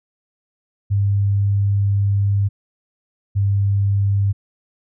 sine tone pair in turn, 100.2 / 99.73 Hz, G2 / G2, +38 / +30 cents, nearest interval unison, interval 8 cents, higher first, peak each -14 dBFS, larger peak neither, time 0.9-2.49 / 3.35-4.33 s, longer first, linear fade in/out 20 ms, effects none

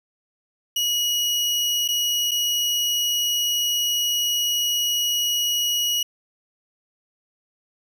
30% pulse tone with dropouts, 2907 Hz, F#7, 31 cents flat, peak -17 dBFS, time 0.76-6.03 s, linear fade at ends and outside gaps 5 ms, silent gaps 1.879-1.886 / 2.311-2.315 s, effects none

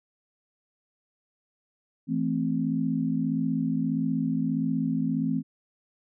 sine chord, A minor, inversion second, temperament equal, 164.81 / 220 / 261.6 Hz, E3 / A3 / C4, 0 / 0 / 0 cents, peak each -29 / -29 / -27 dBFS, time 2.07-5.43 s, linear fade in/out 50 ms, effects none

